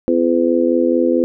harmonic tone, 84.5 Hz, E2, 43 cents sharp, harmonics 3 / 4 / 5 / 6, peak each -17 / -16 / -22 / -17 dBFS, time 0.08-1.24 s, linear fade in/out 0 ms, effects none

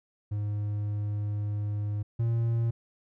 triangle tone pair in turn, 103.83 / 115.84 Hz, G#2 / A#2, 0 / -10 cents, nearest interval major second, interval 190 cents, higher second, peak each -26 / -22 dBFS, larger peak second, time 0.31-2.03 / 2.19-2.71 s, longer first, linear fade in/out 10 ms, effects none

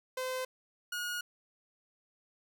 sawtooth tone pair in turn, 514 / 1442.1 Hz, C5 / F#6, -31 / -45 cents, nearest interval octave + tritone, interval 1786 cents, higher second, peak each -30 / -31 dBFS, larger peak first, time 0.17-0.45 / 0.92-1.21 s, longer second, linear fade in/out 5 ms, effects none

